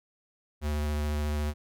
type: tone with vibrato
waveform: square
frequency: 74.6 Hz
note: D2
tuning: 28 cents sharp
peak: -28 dBFS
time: 0.61-1.54 s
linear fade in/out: 50 ms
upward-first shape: square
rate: 14 Hz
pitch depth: 12 cents each way
effects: none